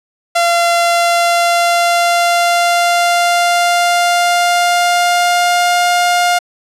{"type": "tone with pitch glide", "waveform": "sawtooth", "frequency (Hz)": [687, 706.7], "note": ["F5", "F5"], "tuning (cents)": [-29, 20], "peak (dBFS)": -6, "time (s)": [0.35, 6.39], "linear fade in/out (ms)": 10, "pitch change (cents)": 49, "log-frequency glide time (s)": [0.72, 5.84], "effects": ["low-pass 11000 Hz 12 dB/octave"]}